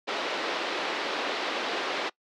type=band-pass noise; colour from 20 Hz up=pink; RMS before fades=-31 dBFS; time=0.07-2.1 s; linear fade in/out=20 ms; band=330 to 4300 Hz; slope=24 dB/octave; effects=noise-tail reverb RT60 0.1 s tail -22 dB re dry